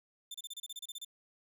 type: tone bursts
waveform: sawtooth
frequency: 3556 Hz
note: A7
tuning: 18 cents sharp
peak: -38 dBFS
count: 12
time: 0.31-1.048 s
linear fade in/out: 5 ms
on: 34 ms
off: 30 ms
effects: none

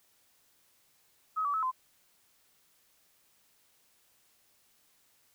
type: tone with pitch steps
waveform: sine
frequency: 1273 / 1148 / 1297 / 1030 Hz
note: D#6 / D6 / E6 / C6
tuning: +39 / -40 / -28 / -28 cents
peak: -28 dBFS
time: 1.36-1.716 s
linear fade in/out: 20 ms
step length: 89 ms
effects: white hiss -68 dBFS RMS until 5.34 s

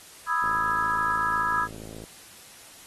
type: chord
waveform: sine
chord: E major seventh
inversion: second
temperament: equal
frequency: 987.8 / 1244.5 / 1318.5 / 1661.2 Hz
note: B5 / D#6 / E6 / G#6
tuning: 0 / 0 / 0 / 0 cents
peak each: -28 dBFS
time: 0.26-1.68 s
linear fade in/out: 50 ms
type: click train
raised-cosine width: 2 ms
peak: -29 dBFS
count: 88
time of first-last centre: 0.44-2.039 s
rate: 54.4 Hz
effects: white hiss -48 dBFS RMS until 2.86 s + AAC 32 kbps

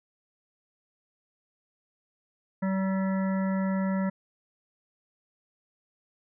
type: harmonic tone with a mistuned harmonic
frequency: 191.3 Hz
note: G3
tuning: 42 cents flat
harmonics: 1 / 3 / 5 / 7 / 9 / 10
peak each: -25 / -35 / -39 / -42 / -44 / -45 dBFS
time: 2.62-4.1 s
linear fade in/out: 10 ms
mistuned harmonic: 10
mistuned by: +49 cents
effects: none

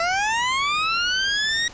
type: linear sweep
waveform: 20% pulse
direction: up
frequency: 659.3 to 1900 Hz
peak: -15 dBFS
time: 0-1.68 s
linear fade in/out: 2 ms
effects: pink hiss -42 dBFS RMS until 1.73 s + resampled to 16000 Hz

